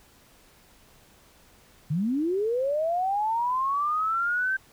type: linear sweep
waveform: sine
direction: up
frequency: 138.59 to 1568 Hz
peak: -23 dBFS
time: 1.9-4.57 s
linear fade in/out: 10 ms
effects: pink hiss -57 dBFS RMS until 4.72 s